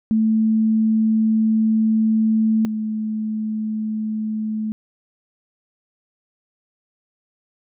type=tone pair in turn; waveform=sine; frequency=220 / 216.7 Hz; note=A3 / A3; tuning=0 / -26 cents; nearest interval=unison; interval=26 cents; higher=first; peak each=-14 / -21 dBFS; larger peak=first; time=0.11-2.65 / 2.65-4.72 s; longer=first; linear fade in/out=0 ms; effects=none